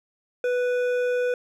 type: tone with hard clipping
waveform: triangle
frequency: 493.9 Hz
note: B4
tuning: in tune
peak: -23 dBFS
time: 0.44-1.34 s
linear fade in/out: 2 ms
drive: 13 dB
effects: none